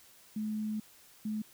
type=tone bursts at uneven times; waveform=sine; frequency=214.6 Hz; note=A3; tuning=43 cents flat; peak=-32 dBFS; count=2; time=0.36-0.8 / 1.25-1.42 s; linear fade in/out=5 ms; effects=white hiss -59 dBFS RMS until 1.53 s